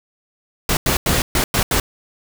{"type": "noise bursts at uneven times", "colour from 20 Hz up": "pink", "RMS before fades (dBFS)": -17, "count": 6, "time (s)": [[0.69, 0.77], [0.86, 0.97], [1.06, 1.22], [1.35, 1.44], [1.54, 1.63], [1.71, 1.8]], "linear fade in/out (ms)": 2, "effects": []}